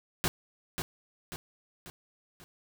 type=noise with echo; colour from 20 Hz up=pink; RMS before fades=-28 dBFS; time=0.24-0.28 s; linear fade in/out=0 ms; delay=540 ms; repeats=4; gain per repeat=-6 dB; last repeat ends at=2.44 s; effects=none